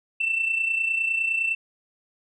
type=tone with amplitude modulation; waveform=sine; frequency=2677 Hz; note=E7; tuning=26 cents sharp; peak=-18 dBFS; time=0.2-1.55 s; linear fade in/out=10 ms; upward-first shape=sine; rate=29.8 Hz; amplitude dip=60%; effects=tanh soft clip ceiling -16 dBFS